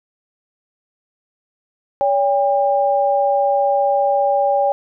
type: tone pair together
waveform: sine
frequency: 567.1 / 802 Hz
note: C#5 / G5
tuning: +39 / +39 cents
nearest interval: tritone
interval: 600 cents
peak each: -16 dBFS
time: 2.01-4.72 s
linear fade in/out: 0 ms
effects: none